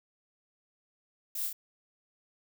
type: noise with echo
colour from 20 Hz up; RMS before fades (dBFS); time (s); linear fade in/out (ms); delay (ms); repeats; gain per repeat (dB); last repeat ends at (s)
violet; -36; 1.35-1.47; 5; 30; 2; -2; 1.53
effects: none